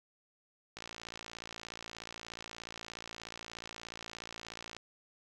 click train, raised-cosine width 0.2 ms, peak -26 dBFS, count 228, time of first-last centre 0.77-4.766 s, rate 56.8 Hz, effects none

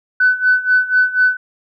sine tone with tremolo, 1503 Hz, F#6, 27 cents sharp, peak -7 dBFS, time 0.2-1.37 s, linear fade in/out 5 ms, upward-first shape sine, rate 4.1 Hz, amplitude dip 85%, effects tanh soft clip ceiling -3 dBFS

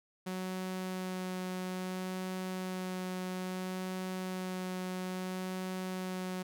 sawtooth tone with vibrato, 185 Hz, F#3, in tune, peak -32 dBFS, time 0.26-6.43 s, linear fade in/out 10 ms, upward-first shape sine, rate 0.6 Hz, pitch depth 9 cents each way, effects none

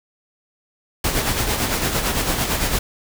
pink noise with tremolo, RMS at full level -19 dBFS, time 1.04-2.79 s, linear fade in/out 5 ms, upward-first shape sine, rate 8.9 Hz, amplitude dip 50%, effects none

